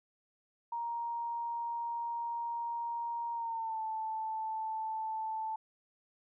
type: tone with pitch glide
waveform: sine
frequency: 937 to 879.3 Hz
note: A#5 to A5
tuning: +9 to -1 cents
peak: -34 dBFS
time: 0.72-5.56 s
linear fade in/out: 5 ms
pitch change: -110 cents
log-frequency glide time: 3.33-3.81 s
effects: none